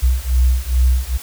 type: beating tone pair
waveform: sine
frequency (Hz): 61.74 / 64.14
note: B1 / C2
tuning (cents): 0 / -34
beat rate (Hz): 2.4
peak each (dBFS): -15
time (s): 0.02-1.18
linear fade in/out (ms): 20
effects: white hiss -35 dBFS RMS until 1.22 s